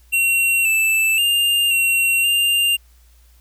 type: tone with pitch steps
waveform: square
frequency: 2737 / 2641 / 2804 / 2738 / 2795 Hz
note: F7 / E7 / F7 / F7 / F7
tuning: -36 / +3 / +6 / -35 / +1 cents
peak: -15 dBFS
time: 0.12-2.77 s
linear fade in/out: 20 ms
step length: 530 ms
effects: added 59 Hz sine -48 dBFS peak until 3.4 s + white hiss -58 dBFS RMS until 3.4 s